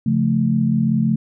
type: chord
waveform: sine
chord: Db augmented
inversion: none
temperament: equal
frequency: 138.59 / 174.61 / 220 Hz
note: Db3 / F3 / A3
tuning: 0 / 0 / 0 cents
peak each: -20 / -21 / -17 dBFS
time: 0.06-1.16 s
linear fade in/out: 5 ms
effects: none